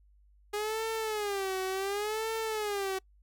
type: tone with vibrato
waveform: sawtooth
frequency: 410.5 Hz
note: G#4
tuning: 20 cents flat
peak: -27 dBFS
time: 0.53-2.99 s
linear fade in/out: 10 ms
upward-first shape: sine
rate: 0.69 Hz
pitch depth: 150 cents each way
effects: noise-tail reverb RT60 0.1 s tail -25 dB re dry + added 50 Hz sine -59 dBFS peak until 3.22 s